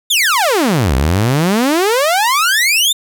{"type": "exponential two-way sweep", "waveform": "sawtooth", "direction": "down then up", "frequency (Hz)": [3701, 62, 3701], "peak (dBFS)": -7, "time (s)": [0.1, 2.93], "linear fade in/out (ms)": 10, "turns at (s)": 0.95, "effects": []}